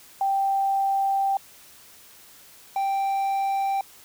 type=tone pair in turn; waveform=sine / triangle; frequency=784 / 784 Hz; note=G5 / G5; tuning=0 / 0 cents; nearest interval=unison; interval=0 cents; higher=neither; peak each=-20 dBFS; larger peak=neither; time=0.21-1.37 / 2.76-3.81 s; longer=first; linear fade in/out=2 ms; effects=white hiss -50 dBFS RMS until 4.04 s